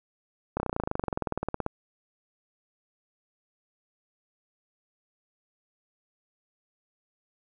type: slowing click train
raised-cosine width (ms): 1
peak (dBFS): -14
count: 26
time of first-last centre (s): 0.57-1.664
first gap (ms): 30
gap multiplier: 1.03
effects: none